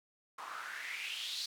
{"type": "noise with band-pass filter sweep", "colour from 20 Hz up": "white", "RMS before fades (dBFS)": -42, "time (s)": [0.38, 1.46], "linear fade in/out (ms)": 5, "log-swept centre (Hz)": [1000, 4500], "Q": 4.5, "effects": []}